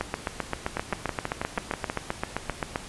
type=two click trains; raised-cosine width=0.5 ms; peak=-12 / -11 dBFS; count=8 / 22; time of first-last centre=0.77-1.899 / 0.01-2.759 s; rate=6.2 / 7.64 Hz; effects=pink hiss -42 dBFS RMS until 2.88 s + resampled to 24000 Hz